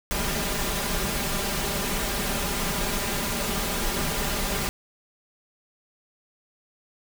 pink noise with comb filter, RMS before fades -27 dBFS, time 0.11-4.69 s, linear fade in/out 0 ms, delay 5 ms, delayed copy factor +0.65, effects none

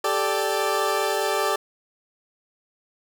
20% pulse chord, G suspended second, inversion none, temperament equal with one note detuned, 392 / 437 / 587.3 Hz, G4 / A4 / D5, 0 / -12 / 0 cents, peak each -21 dBFS, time 0.04-1.56 s, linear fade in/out 5 ms, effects none

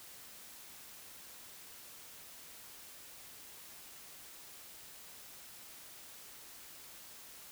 silence, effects white hiss -53 dBFS RMS until 7.51 s

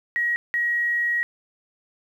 sine tone bursts at uneven times, 1900 Hz, A#6, 33 cents sharp, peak -20 dBFS, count 2, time 0.16-0.36 / 0.54-1.23 s, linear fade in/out 0 ms, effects 9-bit

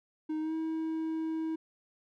triangle tone with pitch glide, 311.1 to 320.4 Hz, D#4 to E4, 0 to -49 cents, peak -29 dBFS, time 0.29-1.56 s, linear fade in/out 10 ms, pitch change +51 cents, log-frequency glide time 0.4-0.54 s, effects none

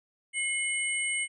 sine tone cluster, 2157 / 2984 / 8590 Hz, C#7 / F#7 / C9, -48 / +14 / +44 cents, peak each -29 / -37 / -33 dBFS, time 0.33-1.28 s, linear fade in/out 50 ms, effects none

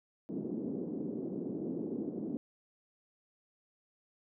pink band-pass noise, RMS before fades -38 dBFS, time 0.29-2.37 s, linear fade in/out 0 ms, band 210 to 370 Hz, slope 24 dB/octave, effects none

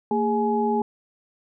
sine tone cluster, 227.3 / 411.8 / 842 Hz, A#3 / G#4 / G#5, -43 / -15 / +24 cents, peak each -24 dBFS, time 0.11-0.82 s, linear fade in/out 2 ms, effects none

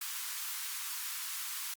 white high-pass noise, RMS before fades -39 dBFS, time 0.01-1.74 s, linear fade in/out 5 ms, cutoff 960 Hz, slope 48 dB/octave, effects Opus 48 kbps

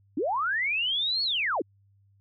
sine linear two-way sweep, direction up then down, 246.9 to 4424 to 246.9 Hz, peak -24 dBFS, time 0.17-1.62 s, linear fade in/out 5 ms, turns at 1.23 s, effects added 99 Hz sine -59 dBFS peak until 2.2 s + MP3 64 kbps

